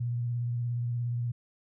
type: tone with vibrato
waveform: sine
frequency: 120 Hz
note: B2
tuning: 49 cents flat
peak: -28 dBFS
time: 0-1.32 s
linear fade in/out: 10 ms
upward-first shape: sine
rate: 17 Hz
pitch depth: 27 cents each way
effects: none